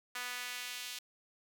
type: tone with high-pass filter sweep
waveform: sawtooth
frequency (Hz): 246.9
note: B3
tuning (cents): 0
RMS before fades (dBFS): -42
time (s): 0.15-0.99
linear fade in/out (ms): 5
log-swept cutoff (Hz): 1500 to 3300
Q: 1.2
effects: none